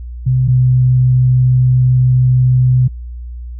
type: tone pair in turn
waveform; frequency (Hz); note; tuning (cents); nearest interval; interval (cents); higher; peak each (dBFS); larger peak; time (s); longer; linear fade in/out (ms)
sine; 128.4 / 127; C3 / B2; -32 / +49; unison; 19; first; -9 / -7; second; 0.26-0.48 / 0.48-2.88; second; 10
effects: added 60 Hz sine -24 dBFS peak until 3.59 s